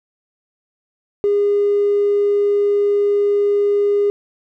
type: tone with tanh clipping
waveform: triangle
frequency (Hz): 407.7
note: G#4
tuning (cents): -32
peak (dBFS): -12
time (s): 1.24-4.1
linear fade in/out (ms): 0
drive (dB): 1
effects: none